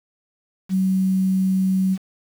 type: tone with quantisation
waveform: sine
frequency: 189 Hz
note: F#3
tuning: 37 cents sharp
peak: -16 dBFS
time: 0.69-1.98 s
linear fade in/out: 50 ms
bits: 7
effects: none